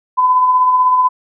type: tone with tremolo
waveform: sine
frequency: 1009 Hz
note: B5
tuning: 37 cents sharp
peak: -7 dBFS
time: 0.17-1.09 s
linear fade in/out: 20 ms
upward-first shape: sine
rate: 16 Hz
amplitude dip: 35%
effects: none